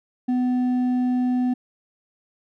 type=tone with hard clipping; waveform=sine; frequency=250 Hz; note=B3; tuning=21 cents sharp; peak=-20 dBFS; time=0.28-1.54 s; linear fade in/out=10 ms; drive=4 dB; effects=none